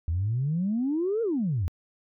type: exponential two-way sweep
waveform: sine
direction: up then down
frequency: 78.1 to 474.8 to 78.1 Hz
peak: -23 dBFS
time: 0.08-1.68 s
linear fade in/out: 0 ms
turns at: 1.22 s
effects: tanh soft clip ceiling -19 dBFS